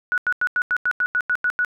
sine tone bursts, 1468 Hz, F#6, 14 cents flat, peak -17 dBFS, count 11, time 0.12-1.648 s, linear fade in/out 0 ms, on 58 ms, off 89 ms, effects none

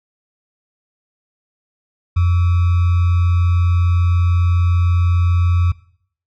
sine tone with sample-and-hold, 87.31 Hz, F2, in tune, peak -11 dBFS, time 2.16-5.72 s, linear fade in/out 10 ms, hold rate 1225 Hz, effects noise-tail reverb RT60 0.6 s tail -20 dB re dry + low-pass 3000 Hz 12 dB/octave

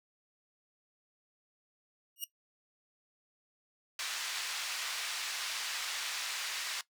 5% pulse tone with exponential growth, 2866 Hz, F7, 44 cents sharp, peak -23 dBFS, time 2.16-2.24 s, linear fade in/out 2 ms, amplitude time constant 16 ms
white band-pass noise, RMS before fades -38 dBFS, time 3.99-6.81 s, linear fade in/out 2 ms, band 1200 to 5100 Hz, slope 12 dB/octave
effects noise-tail reverb RT60 0.1 s tail -17 dB re dry

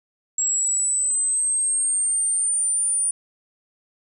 sine linear sweep, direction up, 7610 to 9397 Hz, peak -18 dBFS, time 0.38-3.11 s, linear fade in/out 5 ms, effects tanh soft clip ceiling -14 dBFS + 10-bit

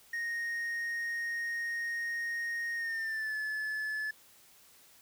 triangle tone with pitch glide, 1862 to 1727.3 Hz, A#6 to A6, -2 to -32 cents, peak -31 dBFS, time 0.13-4.11 s, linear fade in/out 5 ms, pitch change -130 cents, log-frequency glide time 2.76-3.36 s, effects white hiss -60 dBFS RMS until 5.01 s

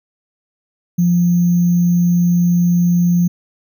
sine tone with sample-and-hold, 174.61 Hz, F3, in tune, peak -10 dBFS, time 0.98-3.28 s, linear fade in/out 10 ms, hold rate 6300 Hz, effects none

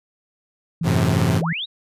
sine tone, 165.5 Hz, E3, 7 cents sharp, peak -20 dBFS, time 0.81-1.53 s, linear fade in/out 5 ms
sawtooth chord, F# diminished, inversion none, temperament equal with one note detuned, 92.5 / 107.49 / 130.81 Hz, F#2 / A2 / C3, 0 / -40 / 0 cents, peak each -18 dBFS, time 0.83-1.42 s, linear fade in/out 50 ms
sine linear sweep, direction up, 30.73 to 3951 Hz, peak -24 dBFS, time 1.39-1.66 s, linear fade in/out 20 ms
effects resampled to 32000 Hz

